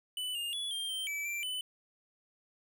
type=tone with pitch steps; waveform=square; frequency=2989 / 2822 / 3405 / 3189 / 3130 / 2306 / 2353 / 3008 Hz; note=F#7 / F7 / G#7 / G7 / G7 / D7 / D7 / F#7; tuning=+17 / +17 / +42 / +29 / -3 / -32 / +3 / +28 cents; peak=-35 dBFS; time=0.17-1.61 s; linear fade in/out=2 ms; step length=180 ms; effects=12-bit